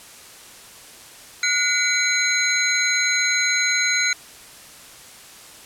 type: tone cluster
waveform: sine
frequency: 1447 / 2041 / 2269 / 4058 / 6560 Hz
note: F#6 / C7 / C#7 / B7 / G#8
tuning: -39 / -44 / +40 / +46 / -22 cents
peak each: -24 dBFS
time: 1.43-4.13 s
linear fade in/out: 2 ms
effects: white hiss -43 dBFS RMS until 5.65 s + low-pass 11000 Hz 12 dB/octave